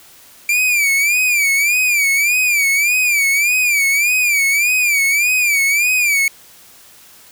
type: tone with vibrato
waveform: 45% pulse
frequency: 2349 Hz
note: D7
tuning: in tune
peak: -12 dBFS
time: 0.49-6.28 s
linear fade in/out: 2 ms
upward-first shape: sine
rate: 1.7 Hz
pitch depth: 120 cents each way
effects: white hiss -44 dBFS RMS until 7.31 s